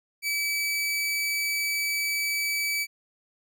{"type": "tone", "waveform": "sawtooth", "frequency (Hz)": 2297, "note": "D7", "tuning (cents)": -39, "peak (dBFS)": -22, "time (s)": [0.22, 2.87], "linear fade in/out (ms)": 50, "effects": []}